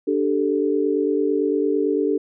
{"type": "chord", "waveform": "sine", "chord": "D suspended fourth", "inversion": "none", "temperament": "just", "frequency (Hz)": [293.7, 391.6, 440.5], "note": ["D4", "G4", "A4"], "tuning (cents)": [0, -2, 2], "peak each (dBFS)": -22, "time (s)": [0.07, 2.18], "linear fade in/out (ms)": 10, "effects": []}